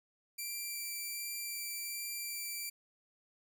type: tone with vibrato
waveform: 5% pulse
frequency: 2349 Hz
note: D7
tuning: in tune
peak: -29 dBFS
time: 0.38-2.7 s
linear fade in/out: 10 ms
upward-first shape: sine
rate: 1.3 Hz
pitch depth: 9 cents each way
effects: none